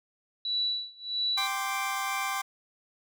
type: tone with tremolo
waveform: sine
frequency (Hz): 3941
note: B7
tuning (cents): -4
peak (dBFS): -25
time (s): 0.45-1.47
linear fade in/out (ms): 2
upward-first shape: sine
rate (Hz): 1.5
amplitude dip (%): 95
type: chord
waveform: 25% pulse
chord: G suspended fourth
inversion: none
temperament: equal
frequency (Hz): 784 / 1046.5 / 1174.7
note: G5 / C6 / D6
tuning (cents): 0 / 0 / 0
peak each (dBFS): -30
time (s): 1.37-2.42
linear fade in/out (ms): 10
effects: none